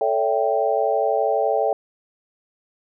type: chord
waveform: sine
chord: A dominant seventh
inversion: none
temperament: equal with one note detuned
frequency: 440 / 567.3 / 659.3 / 784 Hz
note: A4 / C#5 / E5 / G5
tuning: 0 / +40 / 0 / 0 cents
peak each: -23 dBFS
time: 0.01-1.73 s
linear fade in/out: 2 ms
effects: none